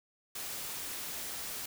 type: noise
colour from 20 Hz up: white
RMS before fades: -40 dBFS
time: 0.35-1.66 s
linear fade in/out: 5 ms
effects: none